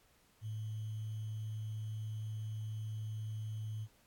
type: tone with sample-and-hold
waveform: sine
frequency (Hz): 108.6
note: A2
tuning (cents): -22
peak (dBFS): -38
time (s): 0.41-3.88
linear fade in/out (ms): 50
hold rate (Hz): 3150
effects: pink hiss -69 dBFS RMS until 4.06 s + AAC 64 kbps